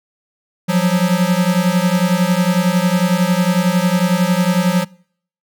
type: beating tone pair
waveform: square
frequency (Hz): 174.8 / 185.8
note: F3 / F#3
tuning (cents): +2 / +7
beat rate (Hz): 11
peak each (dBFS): -16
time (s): 0.68-4.85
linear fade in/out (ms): 20
effects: noise-tail reverb RT60 0.6 s tail -25 dB re dry